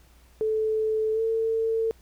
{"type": "tone with pitch glide", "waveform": "sine", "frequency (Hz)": [436.3, 449.1], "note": ["A4", "A4"], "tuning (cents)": [-15, 35], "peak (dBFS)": -22, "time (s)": [0.41, 1.91], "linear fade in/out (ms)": 0, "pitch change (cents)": 50, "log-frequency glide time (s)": [1.13, 1.21], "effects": ["added 60 Hz sine -54 dBFS peak until 2.01 s", "pink hiss -60 dBFS RMS until 2.01 s"]}